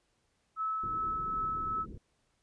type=tone with tremolo; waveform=sine; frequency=1300 Hz; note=E6; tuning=24 cents flat; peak=-30 dBFS; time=0.56-1.86 s; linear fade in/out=50 ms; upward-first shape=sine; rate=2.6 Hz; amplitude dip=25%
type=low-pass noise; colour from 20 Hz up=pink; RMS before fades=-45 dBFS; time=0.83-1.98 s; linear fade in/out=5 ms; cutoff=440 Hz; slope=48 dB/octave
effects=pink hiss -75 dBFS RMS until 2.42 s + resampled to 22050 Hz